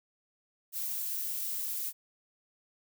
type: noise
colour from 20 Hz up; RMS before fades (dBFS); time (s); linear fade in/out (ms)
violet; -35; 0.72-1.93; 50
effects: none